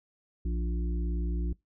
harmonic tone, 58.3 Hz, A#1, 1 cent sharp, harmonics 1 / 3 / 5 / 6, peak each -28 / -38 / -42 / -44 dBFS, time 0.45-1.53 s, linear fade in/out 5 ms, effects noise-tail reverb RT60 0.2 s tail -24 dB re dry

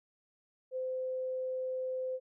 sine tone, 515 Hz, C5, 28 cents flat, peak -33 dBFS, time 0.71-2.2 s, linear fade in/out 50 ms, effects none

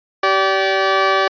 15% pulse tone pair together, 385.9 / 578.2 Hz, G4 / D5, -27 / -27 cents, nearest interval perfect fifth, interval 700 cents, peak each -10 dBFS, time 0.23-1.28 s, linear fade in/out 5 ms, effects resampled to 11025 Hz

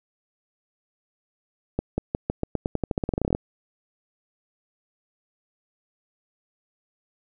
accelerating click train, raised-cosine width 2 ms, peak -10 dBFS, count 21, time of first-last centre 1.79-3.349 s, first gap 190 ms, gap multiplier 0.89, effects none

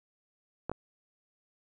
clicks, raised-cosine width 1 ms, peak -19 / -21 dBFS, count 2, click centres 0.696 / 0.716 s, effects none

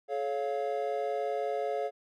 triangle chord, A augmented, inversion none, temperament equal with one note detuned, 429.2 / 554.4 / 698.5 Hz, A4 / C#5 / E#5, -43 / 0 / 0 cents, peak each -32 dBFS, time 0.08-1.91 s, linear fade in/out 50 ms, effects none

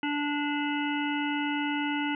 harmonic tone, 291.9 Hz, D4, 10 cents flat, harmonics 1 / 3 / 5 / 7 / 9 / 10, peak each -29 / -34 / -36 / -37 / -39 / -39 dBFS, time 0.03-2.15 s, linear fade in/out 2 ms, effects none

